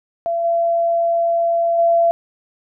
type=tone with level steps; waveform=sine; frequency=677 Hz; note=E5; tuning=46 cents sharp; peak=-17 / -14 / -11 dBFS; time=0.26-2.11 s; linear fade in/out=0 ms; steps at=0.44 / 1.78 s; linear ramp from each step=10 ms; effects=none